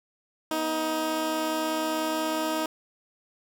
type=tone pair together; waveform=15% pulse; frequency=245.3 / 314.9 Hz; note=B3 / D#4; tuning=-12 / +21 cents; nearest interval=major third; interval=433 cents; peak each=-30 / -20 dBFS; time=0.51-2.66 s; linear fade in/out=2 ms; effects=none